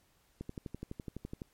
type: click train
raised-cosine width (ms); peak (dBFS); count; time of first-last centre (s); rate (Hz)
3; -27; 13; 0.41-1.418; 11.9
effects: pink hiss -70 dBFS RMS until 1.53 s + MP3 64 kbps